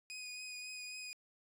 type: tone with vibrato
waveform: 20% pulse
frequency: 2489 Hz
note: D#7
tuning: in tune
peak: -39 dBFS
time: 0.1-1.13 s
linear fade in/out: 0 ms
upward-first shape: triangle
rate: 3.7 Hz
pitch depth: 20 cents each way
effects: resampled to 32000 Hz + 13-bit